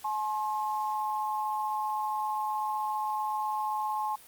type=tone pair together; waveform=sine; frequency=853 / 1068.5 Hz; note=G#5 / C6; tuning=+46 / +36 cents; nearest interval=major third; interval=390 cents; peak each=-30 / -33 dBFS; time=0.04-4.16 s; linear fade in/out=10 ms; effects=white hiss -53 dBFS RMS until 4.27 s + Opus 48 kbps